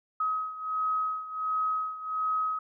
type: beating tone pair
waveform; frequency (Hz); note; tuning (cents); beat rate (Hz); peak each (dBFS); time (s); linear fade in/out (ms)
sine; 1269 / 1270.4; D#6 / D#6; +34 / +36; 1.4; -29 / -33; 0.2-2.59; 5
effects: none